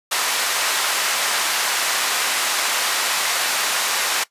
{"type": "band-pass noise", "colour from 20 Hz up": "pink", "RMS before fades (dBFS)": -21, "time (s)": [0.11, 4.24], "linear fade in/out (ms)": 10, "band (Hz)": [970, 12000], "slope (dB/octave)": 12, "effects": ["noise-tail reverb RT60 0.1 s tail -18 dB re dry", "resampled to 32000 Hz"]}